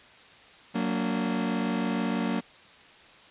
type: chord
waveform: 40% pulse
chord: Gb augmented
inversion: none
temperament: just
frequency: 185 / 231.2 / 289.1 Hz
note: Gb3 / Bb3 / D4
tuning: 0 / -14 / -27 cents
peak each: -30 / -28 / -32 dBFS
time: 0.74-2.41 s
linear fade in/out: 20 ms
effects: white hiss -52 dBFS RMS until 3.3 s + resampled to 8000 Hz